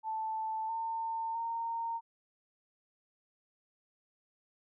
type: tone with pitch steps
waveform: sine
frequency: 880 / 900 / 920.6 Hz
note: A5 / A5 / A#5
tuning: 0 / +39 / -22 cents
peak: -33 dBFS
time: 0.03-2.01 s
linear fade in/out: 50 ms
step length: 660 ms
effects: none